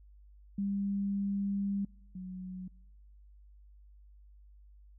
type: tone pair in turn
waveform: sine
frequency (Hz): 199.1 / 184.59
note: G3 / F#3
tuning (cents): +27 / -4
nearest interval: minor second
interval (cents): 131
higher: first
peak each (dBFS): -30 / -39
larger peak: first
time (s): 0.58-1.85 / 2.15-2.68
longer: first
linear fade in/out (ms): 5
effects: noise-tail reverb RT60 1.0 s tail -26 dB re dry + added 50 Hz sine -54 dBFS peak until 4.98 s